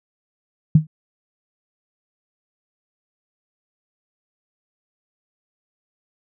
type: tone with exponential decay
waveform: sine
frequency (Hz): 155.56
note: D#3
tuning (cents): 0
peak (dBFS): -4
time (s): 0.75-0.87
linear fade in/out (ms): 5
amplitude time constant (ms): 25
effects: none